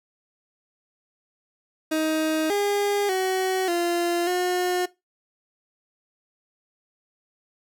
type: tone with pitch steps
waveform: 30% pulse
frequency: 314.2 / 406.7 / 375.5 / 345.5 / 360.5 Hz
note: D#4 / G#4 / F#4 / F4 / F#4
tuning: +17 / -36 / +26 / -19 / -45 cents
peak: -19 dBFS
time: 1.91-4.86 s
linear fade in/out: 10 ms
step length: 590 ms
effects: noise-tail reverb RT60 0.2 s tail -19 dB re dry